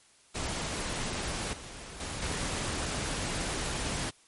pink noise with level steps, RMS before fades -34 / -44 / -37 / -33 dBFS, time 0.34-4.11 s, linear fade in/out 20 ms, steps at 1.53 / 2 / 2.22 s, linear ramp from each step 2 ms, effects white hiss -61 dBFS RMS until 4.27 s + MP3 48 kbps

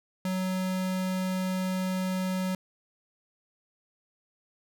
square tone, 186.1 Hz, F#3, 10 cents sharp, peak -28 dBFS, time 0.25-2.55 s, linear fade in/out 2 ms, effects none

